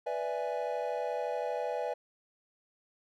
triangle chord, E dominant seventh, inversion second, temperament equal, 493.9 / 587.3 / 659.3 / 830.6 Hz, B4 / D5 / E5 / G#5, 0 / 0 / 0 / 0 cents, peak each -34 / -35 / -36 / -36 dBFS, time 0.06-1.94 s, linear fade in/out 10 ms, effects none

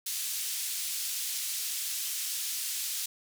white band-pass noise, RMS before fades -34 dBFS, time 0.06-3.06 s, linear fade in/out 5 ms, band 3200 to 13000 Hz, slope 12 dB/octave, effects none

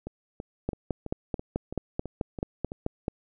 two click trains, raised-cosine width 2 ms, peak -22 / -14 dBFS, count 9 / 12, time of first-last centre 0.07-2.719 / 0.69-3.081 s, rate 3.02 / 4.6 Hz, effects none

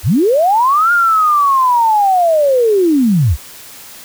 sine linear two-way sweep, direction up then down, 57 to 1428 to 57 Hz, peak -8 dBFS, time 0.03-3.37 s, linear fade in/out 50 ms, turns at 0.92 s, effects white hiss -35 dBFS RMS until 4.04 s

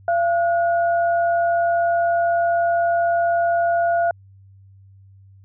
sine tone pair together, 684 / 1449.3 Hz, F5 / F#6, -36 / -36 cents, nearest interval octave + minor second, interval 1300 cents, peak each -16 / -27 dBFS, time 0.08-4.11 s, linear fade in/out 2 ms, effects added 97 Hz sine -45 dBFS peak until 5.44 s

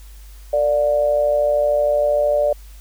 sine tone with amplitude modulation, 587.3 Hz, D5, in tune, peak -11 dBFS, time 0.53-2.53 s, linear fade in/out 5 ms, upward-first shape sine, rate 133 Hz, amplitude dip 65%, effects added 50 Hz sine -37 dBFS peak until 2.8 s + white hiss -50 dBFS RMS until 2.8 s

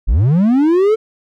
triangle linear sweep, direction up, 36.03 to 450 Hz, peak -7 dBFS, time 0.07-0.96 s, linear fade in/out 20 ms, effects none

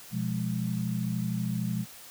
sine chord, F diminished, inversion second, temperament equal, 123.47 / 174.61 / 207.7 Hz, Cb3 / F3 / Ab3, 0 / 0 / 0 cents, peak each -32 dBFS, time 0.11-1.86 s, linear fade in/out 50 ms, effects white hiss -48 dBFS RMS until 2.1 s

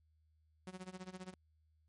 sawtooth tone with tremolo, 185 Hz, F#3, in tune, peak -40 dBFS, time 0.67-1.34 s, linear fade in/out 0 ms, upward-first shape sine, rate 15 Hz, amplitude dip 90%, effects added 78 Hz sine -70 dBFS peak until 1.88 s + MP3 48 kbps

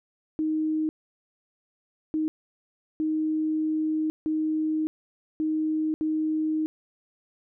sine tone bursts at uneven times, 312 Hz, D#4, 5 cents sharp, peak -23 dBFS, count 6, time 0.39-0.89 / 2.14-2.28 / 3-4.1 / 4.26-4.87 / 5.4-5.94 / 6.01-6.66 s, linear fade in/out 0 ms, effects none

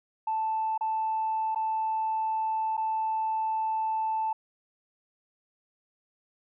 sine tone with dropouts, 880 Hz, A5, in tune, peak -25 dBFS, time 0.27-4.33 s, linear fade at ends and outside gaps 5 ms, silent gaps 0.778-0.809 / 1.548-1.558 / 2.769-2.776 s, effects tanh soft clip ceiling -21 dBFS

